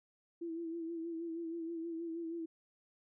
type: tone with vibrato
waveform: sine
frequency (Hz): 332.3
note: E4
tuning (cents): +14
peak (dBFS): -38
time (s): 0.41-2.46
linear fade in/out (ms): 10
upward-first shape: sine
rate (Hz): 6.3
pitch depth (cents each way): 43
effects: none

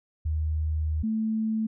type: tone pair in turn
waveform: sine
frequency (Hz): 77.78 / 220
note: D#2 / A3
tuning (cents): 0 / 0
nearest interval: octave + tritone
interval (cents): 1800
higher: second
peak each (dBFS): -24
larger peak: neither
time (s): 0.25-1.03 / 1.03-1.67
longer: first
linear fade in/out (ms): 10
effects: none

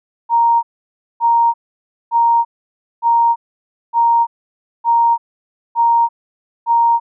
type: tone bursts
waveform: sine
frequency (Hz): 932.3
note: A#5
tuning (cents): 0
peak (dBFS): -9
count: 8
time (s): 0.29-7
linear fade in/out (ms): 50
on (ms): 340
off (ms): 570
effects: none

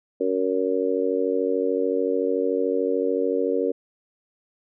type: harmonic tone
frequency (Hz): 93.6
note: F#2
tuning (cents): +20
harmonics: 3 / 4 / 5 / 6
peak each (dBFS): -27 / -27 / -23 / -29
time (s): 0.2-3.72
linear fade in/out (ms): 10
effects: none

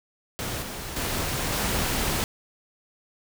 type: noise with level steps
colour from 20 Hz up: pink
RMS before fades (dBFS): -31 / -35 / -28 / -26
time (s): 0.39-2.24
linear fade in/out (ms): 0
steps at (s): 0.62 / 0.96 / 1.52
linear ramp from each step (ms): 5
effects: none

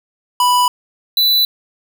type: tone pair in turn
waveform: square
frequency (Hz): 987.8 / 3979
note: B5 / B7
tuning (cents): 0 / +12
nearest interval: 2 octaves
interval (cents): 2412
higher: second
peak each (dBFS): -11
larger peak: neither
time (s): 0.4-0.68 / 1.17-1.45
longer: neither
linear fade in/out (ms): 2
effects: none

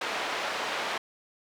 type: band-pass noise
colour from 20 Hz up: pink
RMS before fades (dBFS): -32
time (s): 0.01-0.98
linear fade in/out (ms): 5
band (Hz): 580 to 3500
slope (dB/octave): 12
effects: none

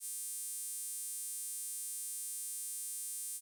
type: tone with high-pass filter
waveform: sawtooth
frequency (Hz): 400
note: G4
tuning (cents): +35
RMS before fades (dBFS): -42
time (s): 0-3.41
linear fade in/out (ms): 50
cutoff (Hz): 9200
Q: 3.2
effects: none

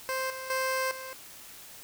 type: tone with level steps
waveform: 15% pulse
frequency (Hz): 523.3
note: C5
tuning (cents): 0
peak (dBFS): -23 / -31 / -21 / -33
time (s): 0.09-1.13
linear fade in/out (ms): 0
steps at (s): 0.3 / 0.5 / 0.91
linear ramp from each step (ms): 2
effects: white hiss -48 dBFS RMS until 1.83 s

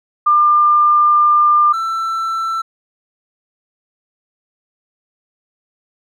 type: tone pair in turn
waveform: sine / triangle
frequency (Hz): 1198 / 1334.7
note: D6 / E6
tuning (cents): +34 / +21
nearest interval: major second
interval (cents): 187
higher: second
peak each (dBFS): -8 / -15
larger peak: first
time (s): 0.26-1.73 / 1.73-2.62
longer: first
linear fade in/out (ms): 10
effects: none

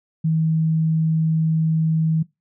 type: tone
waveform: sine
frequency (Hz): 160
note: D#3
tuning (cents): +49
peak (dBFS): -16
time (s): 0.24-2.23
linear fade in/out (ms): 10
effects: noise-tail reverb RT60 0.2 s tail -21 dB re dry

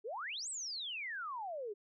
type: exponential two-way sweep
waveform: sine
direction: up then down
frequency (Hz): 390 to 8372 to 390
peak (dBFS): -39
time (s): 0.04-1.74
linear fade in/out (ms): 20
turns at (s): 0.49
effects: none

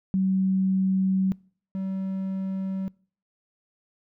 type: tone pair in turn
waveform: sine / triangle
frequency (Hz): 189.9 / 191.22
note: F#3 / G3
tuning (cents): +45 / -43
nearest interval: unison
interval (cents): 12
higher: second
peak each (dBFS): -20 / -25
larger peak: first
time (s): 0.14-1.32 / 1.75-2.88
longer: first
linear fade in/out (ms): 0
effects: noise-tail reverb RT60 0.5 s tail -25 dB re dry

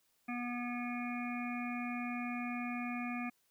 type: harmonic tone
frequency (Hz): 242.9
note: B3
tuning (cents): -29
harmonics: 1 / 3 / 5 / 7 / 9 / 10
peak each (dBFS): -38 / -45 / -47 / -51 / -47 / -46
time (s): 0.28-3.3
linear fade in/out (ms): 10
effects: white hiss -75 dBFS RMS until 3.5 s

